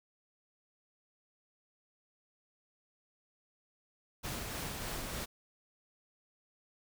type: noise with tremolo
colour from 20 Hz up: pink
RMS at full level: -39 dBFS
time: 4.23-5.26 s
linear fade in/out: 20 ms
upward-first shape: sine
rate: 3.3 Hz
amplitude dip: 25%
effects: none